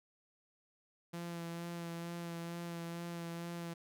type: tone with vibrato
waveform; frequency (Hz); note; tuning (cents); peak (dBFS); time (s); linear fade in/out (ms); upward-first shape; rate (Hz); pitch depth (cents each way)
sawtooth; 170; F3; -46; -37; 1.13-3.74; 10; sine; 2.2; 17
effects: none